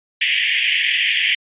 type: band-pass noise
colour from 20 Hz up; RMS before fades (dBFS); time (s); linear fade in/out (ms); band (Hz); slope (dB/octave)
white; -18; 0.21-1.35; 5; 1800 to 3300; 96
effects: resampled to 8000 Hz